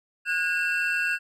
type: tone cluster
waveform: triangle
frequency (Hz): 1459 / 1626 / 2692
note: F#6 / G#6 / E7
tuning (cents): -25 / -37 / +36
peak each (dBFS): -26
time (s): 0.25-1.19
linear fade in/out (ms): 50
effects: none